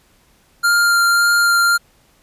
square tone with vibrato, 1396.9 Hz, F6, in tune, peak -12 dBFS, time 0.63-1.78 s, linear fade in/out 20 ms, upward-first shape sine, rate 1.8 Hz, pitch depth 9 cents each way, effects pink hiss -55 dBFS RMS until 2.22 s + resampled to 32000 Hz

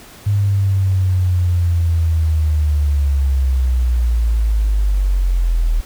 sine linear sweep, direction down, 102.4 to 38.89 Hz, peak -12 dBFS, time 0.26-5.81 s, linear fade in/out 10 ms, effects pink hiss -40 dBFS RMS until 5.85 s

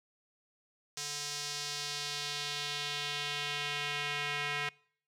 square tone with band-pass filter sweep, 145.6 Hz, D3, 15 cents flat, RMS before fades -37 dBFS, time 0.97-4.69 s, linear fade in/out 2 ms, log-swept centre 5900 to 2300 Hz, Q 1.7, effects noise-tail reverb RT60 0.6 s tail -25 dB re dry

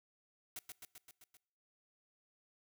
white noise with echo, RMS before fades -45 dBFS, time 0.56-0.59 s, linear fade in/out 2 ms, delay 130 ms, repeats 6, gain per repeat -3 dB, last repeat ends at 1.37 s, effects noise-tail reverb RT60 0.7 s tail -23 dB re dry

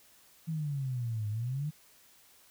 sine exponential two-way sweep, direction down then up, 164.81 to 103.5 to 156.5 Hz, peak -31 dBFS, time 0.47-1.71 s, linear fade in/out 20 ms, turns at 1.29 s, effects white hiss -61 dBFS RMS until 2.5 s

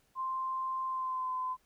sine tone with pitch glide, 1046.5 to 1022.6 Hz, C6 to C6, 0 to -40 cents, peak -32 dBFS, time 0.15-1.57 s, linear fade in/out 50 ms, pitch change -40 cents, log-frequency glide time 0.86-1.33 s, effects pink hiss -71 dBFS RMS until 1.65 s

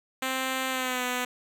5% pulse tone with pitch glide, 261.6 to 249.1 Hz, C4 to B3, 0 to +15 cents, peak -16 dBFS, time 0.22-1.25 s, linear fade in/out 5 ms, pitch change -85 cents, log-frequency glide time 0.69-1.04 s, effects none

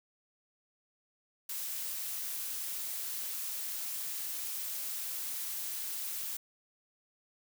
blue noise, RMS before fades -38 dBFS, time 1.49-6.37 s, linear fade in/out 5 ms, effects none

